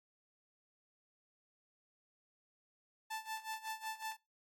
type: tone with tremolo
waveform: sawtooth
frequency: 880 Hz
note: A5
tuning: in tune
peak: -35 dBFS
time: 3.1-4.17 s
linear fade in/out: 10 ms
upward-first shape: sine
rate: 5.4 Hz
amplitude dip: 85%
effects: noise-tail reverb RT60 0.2 s tail -19 dB re dry + AAC 64 kbps